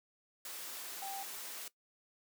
sine tone in noise, 784 Hz, G5, in tune, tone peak -41 dBFS, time 1.02-1.23 s, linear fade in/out 2 ms, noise white, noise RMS -45 dBFS, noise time 0.45-1.68 s, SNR +1 dB, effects noise-tail reverb RT60 0.1 s tail -18 dB re dry + high-pass 300 Hz 12 dB/octave

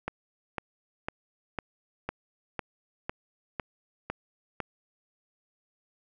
click train, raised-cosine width 0.5 ms, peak -16 dBFS, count 10, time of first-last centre 0.08-4.603 s, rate 1.99 Hz, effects none

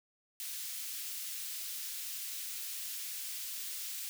white high-pass noise, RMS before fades -41 dBFS, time 0.4-4.09 s, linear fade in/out 0 ms, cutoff 2600 Hz, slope 12 dB/octave, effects none

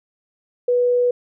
sine tone, 490.2 Hz, B4, 13 cents flat, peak -14 dBFS, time 0.68-1.11 s, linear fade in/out 5 ms, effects none

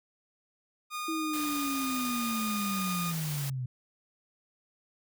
sawtooth tone, 1225 Hz, D#6, 27 cents flat, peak -30 dBFS, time 0.9-3.14 s, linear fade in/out 50 ms
sine linear sweep, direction down, 325.5 to 122.9 Hz, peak -31 dBFS, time 1.08-3.66 s, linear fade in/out 5 ms
white noise, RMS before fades -39 dBFS, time 1.33-3.5 s, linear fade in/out 5 ms
effects none

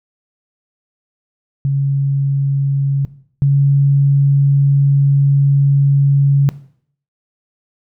sine tone pair in turn, 138.59 / 139.8 Hz, C#3 / C#3, 0 / +15 cents, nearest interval unison, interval 15 cents, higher second, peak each -12 / -8 dBFS, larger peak second, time 1.65-3.05 / 3.42-6.49 s, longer second, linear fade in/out 0 ms, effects noise-tail reverb RT60 0.6 s tail -17 dB re dry

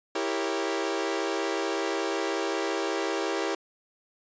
sawtooth chord, E diminished seventh, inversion none, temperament equal with one note detuned, 329.6 / 395 / 466.2 / 554.4 Hz, E4 / G4 / Bb4 / Db5, 0 / +13 / 0 / 0 cents, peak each -28 / -27 / -30 / -31 dBFS, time 0.15-3.55 s, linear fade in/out 5 ms, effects resampled to 16000 Hz

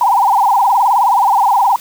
sine tone with vibrato, 880 Hz, A5, in tune, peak -8 dBFS, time 0.01-1.76 s, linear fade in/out 2 ms, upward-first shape sine, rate 19 Hz, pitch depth 220 cents each way, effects white hiss -35 dBFS RMS until 1.8 s

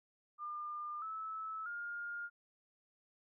sine tone with pitch steps, 1203 / 1304.3 / 1414.2 Hz, D6 / E6 / F6, +41 / -19 / +21 cents, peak -40 dBFS, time 0.38-2.3 s, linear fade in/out 50 ms, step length 640 ms, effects none

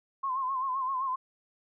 sine tone with vibrato, 1052 Hz, C6, 9 cents sharp, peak -28 dBFS, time 0.23-1.16 s, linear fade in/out 10 ms, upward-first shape sine, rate 7.7 Hz, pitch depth 73 cents each way, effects none

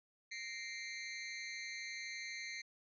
sawtooth tone with amplitude modulation, 2093 Hz, C7, in tune, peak -35 dBFS, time 0.31-2.62 s, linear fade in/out 10 ms, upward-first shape sine, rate 232 Hz, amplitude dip 100%, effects resampled to 16000 Hz

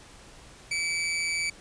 sawtooth tone with amplitude modulation, 2300 Hz, D7, 37 cents flat, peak -21 dBFS, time 0.71-1.5 s, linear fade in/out 5 ms, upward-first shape sine, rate 167 Hz, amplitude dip 45%, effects pink hiss -50 dBFS RMS until 1.6 s + resampled to 22050 Hz

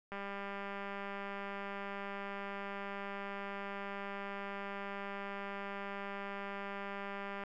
click train, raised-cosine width 0.5 ms, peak -28 dBFS, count 1457, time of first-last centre 0.12-7.437 s, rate 199 Hz, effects none

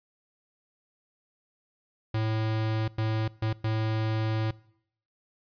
square tone bursts at uneven times, 110 Hz, A2, in tune, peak -26 dBFS, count 4, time 2.14-2.88 / 2.98-3.28 / 3.42-3.53 / 3.64-4.51 s, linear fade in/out 5 ms, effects noise-tail reverb RT60 0.7 s tail -22 dB re dry + resampled to 11025 Hz

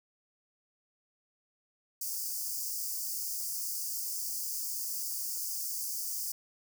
white high-pass noise, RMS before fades -36 dBFS, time 2.01-6.32 s, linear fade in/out 5 ms, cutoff 4700 Hz, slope 96 dB/octave, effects none

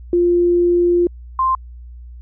sine tone pair in turn, 349.3 / 1046.7 Hz, F4 / C6, 0 / 0 cents, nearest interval octave + perfect fifth, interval 1900 cents, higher second, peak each -11 / -13 dBFS, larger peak first, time 0.13-1.07 / 1.39-1.55 s, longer first, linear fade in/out 2 ms, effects added 60 Hz sine -33 dBFS peak until 2.21 s

